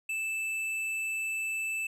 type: tone with hard clipping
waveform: sine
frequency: 2637 Hz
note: E7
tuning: in tune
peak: -32 dBFS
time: 0.09-1.87 s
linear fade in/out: 5 ms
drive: 8 dB
effects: none